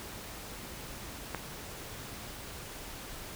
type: click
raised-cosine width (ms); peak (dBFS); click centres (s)
0.5; -18; 1.347
effects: pink hiss -44 dBFS RMS until 3.35 s